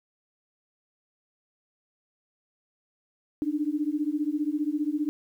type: beating tone pair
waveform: sine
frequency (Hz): 291.4 / 306.4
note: D4 / D#4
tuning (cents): -13 / -27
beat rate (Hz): 15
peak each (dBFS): -28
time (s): 3.42-5.09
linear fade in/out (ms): 0
effects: 10-bit